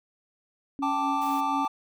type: tone with tremolo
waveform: sine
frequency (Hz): 277.6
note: C#4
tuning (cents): +3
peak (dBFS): -28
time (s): 0.79-1.65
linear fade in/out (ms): 0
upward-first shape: sine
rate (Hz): 4.1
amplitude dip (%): 55
type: chord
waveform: triangle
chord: G suspended second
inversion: none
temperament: equal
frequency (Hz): 784 / 880 / 1174.7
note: G5 / A5 / D6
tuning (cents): 0 / 0 / 0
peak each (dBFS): -30 / -26 / -27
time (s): 0.82-1.68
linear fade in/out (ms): 10
type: noise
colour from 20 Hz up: white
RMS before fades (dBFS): -46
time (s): 1.21-1.41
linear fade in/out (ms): 10
effects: none